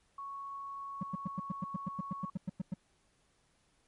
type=tone; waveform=sine; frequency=1108.7 Hz; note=C#6; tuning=in tune; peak=-40 dBFS; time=0.18-2.3 s; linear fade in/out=5 ms
type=tone bursts; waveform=triangle; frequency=185 Hz; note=F#3; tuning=in tune; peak=-30 dBFS; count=15; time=1.01-2.74 s; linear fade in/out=5 ms; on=22 ms; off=100 ms
effects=pink hiss -72 dBFS RMS until 3.87 s + MP3 48 kbps